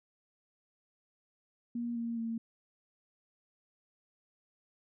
sine tone with pitch steps, 237.1 / 232.6 / 228.2 Hz, A#3 / A#3 / A#3, +30 / -4 / -37 cents, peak -33 dBFS, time 1.75-2.38 s, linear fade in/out 5 ms, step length 210 ms, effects none

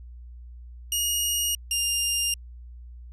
15% pulse tone pair in turn, 2867 / 2805 Hz, F7 / F7, +45 / +7 cents, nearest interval unison, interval 38 cents, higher first, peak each -16 dBFS, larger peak neither, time 0.92-1.55 / 1.71-2.34 s, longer neither, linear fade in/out 2 ms, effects added 60 Hz sine -40 dBFS peak until 3.12 s + resampled to 32000 Hz

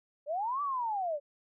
sine linear two-way sweep, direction up then down, 554.4 to 1174.7 to 554.4 Hz, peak -30 dBFS, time 0.26-1.2 s, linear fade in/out 50 ms, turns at 0.62 s, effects none

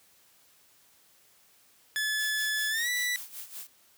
sawtooth tone with pitch glide, 1722 to 1966.7 Hz, A6 to B6, -38 to -8 cents, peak -24 dBFS, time 1.96-3.16 s, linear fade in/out 0 ms, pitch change +230 cents, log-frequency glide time 2.7-2.89 s
blue noise with tremolo, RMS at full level -40 dBFS, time 2.19-3.67 s, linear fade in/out 2 ms, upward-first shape sine, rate 5.2 Hz, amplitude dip 75%
effects white hiss -62 dBFS RMS until 3.97 s + high-pass 60 Hz 12 dB/octave

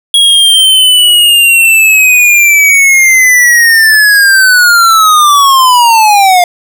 square linear sweep, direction down, 3322 to 698.5 Hz, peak -3 dBFS, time 0.14-6.44 s, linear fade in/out 2 ms, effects none

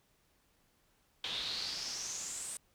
brown noise with band-pass filter sweep, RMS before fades -40 dBFS, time 1.24-2.57 s, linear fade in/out 2 ms, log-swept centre 3400 to 8800 Hz, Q 6.1, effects pink hiss -72 dBFS RMS until 2.74 s

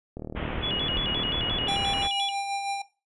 click train, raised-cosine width 2 ms, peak -22 dBFS, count 65, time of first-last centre 0.17-1.819 s, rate 38.8 Hz
pink low-pass noise, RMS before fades -33 dBFS, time 0.35-2.08 s, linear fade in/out 20 ms, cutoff 3300 Hz, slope 96 dB/octave
sine tone with vibrato, 3136 Hz, G7, in tune, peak -27 dBFS, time 0.62-2.31 s, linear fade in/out 20 ms, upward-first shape square, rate 5.7 Hz, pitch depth 140 cents each way
square tone with tremolo, 796 Hz, G5, 26 cents sharp, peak -27 dBFS, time 1.68-2.82 s, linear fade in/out 5 ms, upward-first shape sine, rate 6.1 Hz, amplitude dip 40%
effects noise-tail reverb RT60 0.3 s tail -17 dB re dry + resampled to 24000 Hz

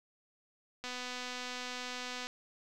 click train, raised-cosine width 0.2 ms, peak -24 dBFS, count 357, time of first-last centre 0.84-2.27 s, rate 249 Hz, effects none

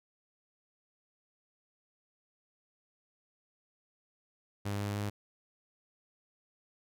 sawtooth tone with pitch steps, 101.3 / 102.12 / 102.95 Hz, G#2 / G#2 / G#2, -43 / -29 / -15 cents, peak -29 dBFS, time 4.65-5.1 s, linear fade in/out 10 ms, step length 150 ms, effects none

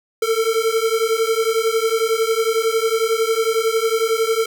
square beating tone pair, 443.8 / 454.8 Hz, A4 / A#4, +15 / -43 cents, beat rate 11 Hz, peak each -20 dBFS, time 0.22-4.46 s, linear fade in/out 5 ms, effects none

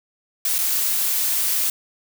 blue noise with dropouts, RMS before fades -21 dBFS, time 0.45-1.7 s, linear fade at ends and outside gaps 2 ms, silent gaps 0.583-0.587 s, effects none

